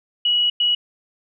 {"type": "tone bursts at uneven times", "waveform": "sine", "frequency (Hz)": 2920, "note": "F#7", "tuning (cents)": -24, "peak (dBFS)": -15, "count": 2, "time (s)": [[0.25, 0.5], [0.6, 0.75]], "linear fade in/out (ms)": 5, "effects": []}